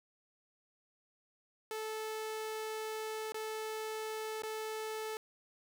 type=tone with dropouts; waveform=sawtooth; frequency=436.4 Hz; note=A4; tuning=14 cents flat; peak=-34 dBFS; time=1.71-5.17 s; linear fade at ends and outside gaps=1 ms; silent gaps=3.321-3.344 / 4.421-4.434 s; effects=none

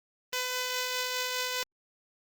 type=tone with tremolo; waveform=5% pulse; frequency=503 Hz; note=B4; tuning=32 cents sharp; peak=-17 dBFS; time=0.33-1.63 s; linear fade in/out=0 ms; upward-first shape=triangle; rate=4.9 Hz; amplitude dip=30%; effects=Opus 24 kbps

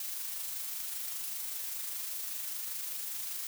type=noise with amplitude modulation; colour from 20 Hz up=blue; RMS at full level=-37 dBFS; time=0-3.47 s; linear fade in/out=2 ms; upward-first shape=sine; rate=25.1 Hz; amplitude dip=30%; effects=none

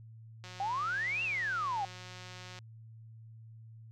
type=click train; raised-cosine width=0.2 ms; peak=-31 dBFS; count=392; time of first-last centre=0.44-2.588 s; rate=182 Hz
type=exponential two-way sweep; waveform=sine; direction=up then down; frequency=760 to 2800 to 760 Hz; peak=-31 dBFS; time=0.6-1.85 s; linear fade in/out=2 ms; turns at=1.23 s
effects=added 112 Hz sine -49 dBFS peak until 3.91 s

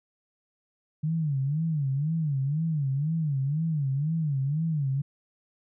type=tone with vibrato; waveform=sine; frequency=148.3 Hz; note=D3; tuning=17 cents sharp; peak=-24 dBFS; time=1.03-5.02 s; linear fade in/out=10 ms; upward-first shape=sine; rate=2 Hz; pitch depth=180 cents each way; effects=none

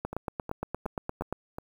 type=two click trains; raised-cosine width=1 ms; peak=-17 / -22 dBFS; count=12 / 5; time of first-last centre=0.05-1.326 / 0.13-1.585 s; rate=8.62 / 2.75 Hz; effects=8-bit

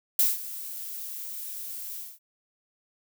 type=noise with ADSR envelope; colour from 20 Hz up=violet; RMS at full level=-20 dBFS; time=0.19-2.19 s; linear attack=3 ms; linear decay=180 ms; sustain=-17 dB; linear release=210 ms; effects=none

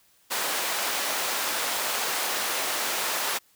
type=high-pass noise; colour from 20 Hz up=pink; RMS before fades=-28 dBFS; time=0.3-3.39 s; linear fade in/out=20 ms; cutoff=620 Hz; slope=12 dB/octave; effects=white hiss -62 dBFS RMS until 3.55 s

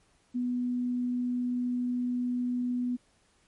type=tone; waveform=sine; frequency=246.5 Hz; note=B3; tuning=3 cents flat; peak=-27 dBFS; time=0.34-2.97 s; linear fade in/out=20 ms; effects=pink hiss -67 dBFS RMS until 3.47 s + MP3 48 kbps

